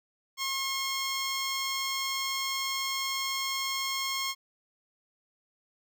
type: tone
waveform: 10% pulse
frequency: 1078 Hz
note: C#6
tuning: 49 cents flat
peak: -21 dBFS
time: 0.37-4.35 s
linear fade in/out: 50 ms
effects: none